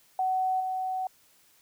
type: tone with level steps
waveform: sine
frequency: 750 Hz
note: F#5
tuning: 23 cents sharp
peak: -24 / -28 dBFS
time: 0.19-1.07 s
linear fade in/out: 2 ms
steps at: 0.6 s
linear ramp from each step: 5 ms
effects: white hiss -62 dBFS RMS until 1.61 s